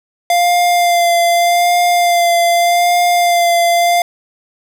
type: tone with vibrato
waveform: square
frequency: 696 Hz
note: F5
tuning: 6 cents flat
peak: -10 dBFS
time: 0.3-4.02 s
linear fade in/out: 2 ms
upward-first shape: sine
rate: 0.83 Hz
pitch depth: 21 cents each way
effects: none